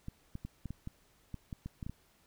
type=clicks; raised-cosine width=5 ms; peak=-28 dBFS; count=12; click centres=0.084 / 0.354 / 0.45 / 0.657 / 0.706 / 0.874 / 1.343 / 1.528 / 1.66 / 1.828 / 1.865 / 1.896 s; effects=pink hiss -68 dBFS RMS until 2.26 s